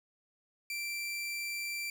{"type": "tone", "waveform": "sawtooth", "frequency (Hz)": 2349, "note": "D7", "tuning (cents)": 0, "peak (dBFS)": -32, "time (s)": [0.7, 1.9], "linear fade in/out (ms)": 2, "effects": ["10-bit"]}